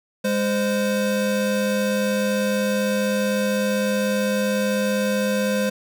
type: tone pair together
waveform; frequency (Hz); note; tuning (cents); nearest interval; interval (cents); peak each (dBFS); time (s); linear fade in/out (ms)
square; 204.6 / 518; G#3 / C5; -26 / -17; octave + major third; 1609; -23; 0.24-5.7; 10
effects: none